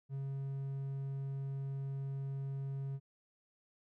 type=tone; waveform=triangle; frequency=136.8 Hz; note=C#3; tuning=23 cents flat; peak=-35 dBFS; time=0.09-3 s; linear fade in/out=50 ms; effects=none